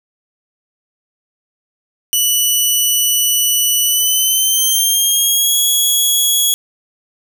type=tone with pitch glide; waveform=10% pulse; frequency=2960 to 3342 Hz; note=F#7 to G#7; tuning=0 to +10 cents; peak=-4 dBFS; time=2.13-6.54 s; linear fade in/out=0 ms; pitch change=+210 cents; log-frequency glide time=3.84-5.59 s; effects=none